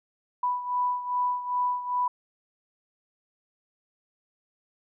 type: beating tone pair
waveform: sine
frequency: 987.8 / 990.3 Hz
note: B5 / B5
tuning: 0 / +4 cents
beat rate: 2.5 Hz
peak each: -26 / -31 dBFS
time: 0.43-2.08 s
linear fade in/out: 5 ms
effects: none